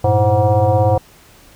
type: tone with frequency modulation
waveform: sine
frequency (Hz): 311.1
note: D#4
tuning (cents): 0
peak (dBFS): -10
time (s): 0.04-0.98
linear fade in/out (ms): 5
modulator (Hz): 213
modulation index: 2.3
effects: pink hiss -46 dBFS RMS until 1.55 s